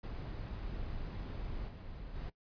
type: noise with level steps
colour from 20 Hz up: brown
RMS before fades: -41 / -46 / -41 dBFS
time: 0.03-2.3 s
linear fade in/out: 10 ms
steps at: 1.67 / 2.14 s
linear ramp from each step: 20 ms
effects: noise-tail reverb RT60 0.1 s tail -18 dB re dry + resampled to 11025 Hz